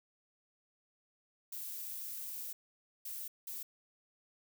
violet noise bursts at uneven times, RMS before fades -43 dBFS, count 3, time 1.52-2.53 / 3.05-3.28 / 3.47-3.63 s, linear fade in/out 5 ms, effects none

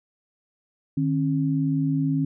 sine tone pair together, 152.9 / 271.3 Hz, D#3 / C#4, -30 / -37 cents, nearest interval minor seventh, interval 993 cents, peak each -23 / -23 dBFS, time 0.97-2.25 s, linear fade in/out 5 ms, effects none

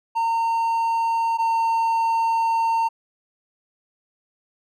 triangle tone pair in turn, 915 / 911 Hz, A#5 / A#5, -32 / -40 cents, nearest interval unison, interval 8 cents, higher first, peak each -17 / -16 dBFS, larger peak second, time 0.15-1.38 / 1.38-2.89 s, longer second, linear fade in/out 20 ms, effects none

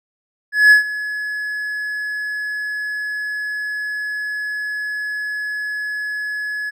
triangle tone with ADSR envelope, 1697 Hz, G#6, 37 cents sharp, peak -3 dBFS, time 0.52-6.71 s, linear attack 190 ms, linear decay 120 ms, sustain -17 dB, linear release 24 ms, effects none

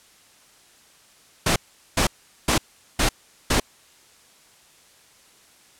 pink noise bursts, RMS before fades -19 dBFS, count 5, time 1.46-3.6 s, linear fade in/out 5 ms, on 100 ms, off 410 ms, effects white hiss -54 dBFS RMS until 5.79 s + low-pass 10000 Hz 12 dB/octave

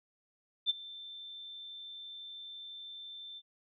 sine tone with ADSR envelope, 3554 Hz, A7, 17 cents sharp, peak -24 dBFS, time 0.66-3.42 s, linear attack 37 ms, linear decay 21 ms, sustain -20 dB, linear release 47 ms, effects none

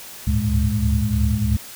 sine tone cluster, 71 / 74.1 / 102.9 / 113.2 / 208.6 Hz, C#2 / D2 / G#2 / A2 / G#3, +42 / +16 / -16 / +50 / +8 cents, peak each -23 dBFS, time 0.27-1.57 s, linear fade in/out 5 ms, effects white hiss -38 dBFS RMS until 1.75 s

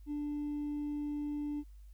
triangle tone with hard clipping, 293.7 Hz, D4, in tune, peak -34 dBFS, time 0.06-1.64 s, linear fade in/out 50 ms, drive 2 dB, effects added 50 Hz sine -50 dBFS peak until 1.93 s + white hiss -75 dBFS RMS until 1.93 s

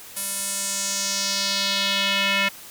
square tone with band-pass filter sweep, 197.5 Hz, G3, 13 cents sharp, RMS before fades -24 dBFS, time 0.16-2.49 s, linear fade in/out 10 ms, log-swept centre 11000 to 2400 Hz, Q 2.2, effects white hiss -42 dBFS RMS until 2.7 s

